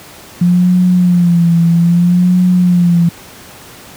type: tone with vibrato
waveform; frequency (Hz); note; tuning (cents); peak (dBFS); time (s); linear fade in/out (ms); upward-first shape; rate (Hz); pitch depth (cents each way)
sine; 174.61; F3; 0; -6; 0.41-3.09; 5; sine; 0.62; 65
effects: pink hiss -35 dBFS RMS until 3.96 s + high-pass 80 Hz 12 dB/octave